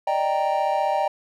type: chord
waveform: triangle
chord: Eb major seventh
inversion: third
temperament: equal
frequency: 587.3 / 622.3 / 784 / 932.3 Hz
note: D5 / Eb5 / G5 / Bb5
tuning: 0 / 0 / 0 / 0 cents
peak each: -25 / -25 / -21 / -25 dBFS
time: 0.07-1.08 s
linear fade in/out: 5 ms
effects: none